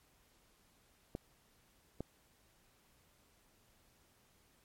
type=clicks; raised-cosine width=2 ms; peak=-26 dBFS; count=2; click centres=1.151 / 2.006 s; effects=pink hiss -70 dBFS RMS until 4.64 s + MP3 64 kbps